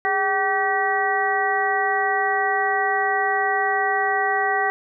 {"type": "harmonic tone with a mistuned harmonic", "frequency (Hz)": 385.3, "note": "G4", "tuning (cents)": -30, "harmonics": [1, 2, 3, 4, 5], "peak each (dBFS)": [-27, -22, -28, -28, -23], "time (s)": [0.05, 4.7], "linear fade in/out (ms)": 0, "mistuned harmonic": 1, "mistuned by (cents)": 110, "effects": []}